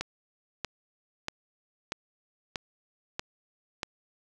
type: click train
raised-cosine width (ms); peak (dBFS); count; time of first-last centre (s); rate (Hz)
0.2; -14; 7; 0.01-3.832; 1.57
effects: none